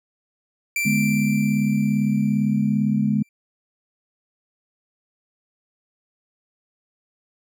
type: tone with exponential decay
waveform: 45% pulse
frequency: 2349 Hz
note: D7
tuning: in tune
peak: -20 dBFS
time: 0.76-3.29 s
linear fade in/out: 2 ms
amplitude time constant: 550 ms
type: chord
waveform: sine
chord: G# diminished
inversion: second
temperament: equal with one note detuned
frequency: 146.83 / 209.3 / 246.9 Hz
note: D3 / G#3 / B3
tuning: 0 / +14 / 0 cents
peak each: -24 / -19 / -25 dBFS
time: 0.85-3.23 s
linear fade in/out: 10 ms
effects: none